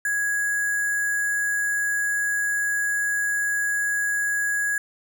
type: tone with sample-and-hold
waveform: sine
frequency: 1661.2 Hz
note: G#6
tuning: in tune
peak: -21 dBFS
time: 0.05-4.78 s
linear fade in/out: 2 ms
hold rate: 8820 Hz
effects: none